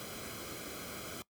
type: noise with comb filter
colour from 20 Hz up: pink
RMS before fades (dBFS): -44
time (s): 0-1.22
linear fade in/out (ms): 0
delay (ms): 1.1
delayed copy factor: -0.65
effects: noise-tail reverb RT60 0.1 s tail -20 dB re dry + high-pass 60 Hz 12 dB/octave